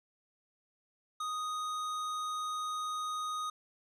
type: tone with hard clipping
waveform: sine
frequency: 1244.5 Hz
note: D#6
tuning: in tune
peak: -36 dBFS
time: 1.2-3.5 s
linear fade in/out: 5 ms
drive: 13 dB
effects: none